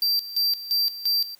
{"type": "tone with tremolo", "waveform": "square", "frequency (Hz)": 4699, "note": "D8", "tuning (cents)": 0, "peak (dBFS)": -20, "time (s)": [0.02, 1.35], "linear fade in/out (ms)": 2, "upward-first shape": "square", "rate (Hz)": 2.9, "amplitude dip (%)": 80, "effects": ["white hiss -58 dBFS RMS until 1.39 s"]}